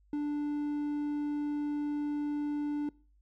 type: tone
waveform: triangle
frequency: 293.7 Hz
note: D4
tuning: in tune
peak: -28 dBFS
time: 0.13-2.89 s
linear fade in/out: 2 ms
effects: noise-tail reverb RT60 0.4 s tail -23 dB re dry + added 50 Hz sine -62 dBFS peak until 3.21 s